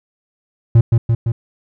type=tone with echo; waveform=triangle; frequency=115.5 Hz; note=A#2; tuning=16 cents flat; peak=-3 dBFS; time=0.75-0.81 s; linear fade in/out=5 ms; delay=170 ms; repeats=3; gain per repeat=-3 dB; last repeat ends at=1.32 s; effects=none